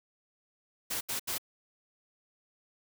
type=noise bursts; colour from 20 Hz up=white; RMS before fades=-34 dBFS; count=3; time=0.9-1.382 s; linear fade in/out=10 ms; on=110 ms; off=76 ms; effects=none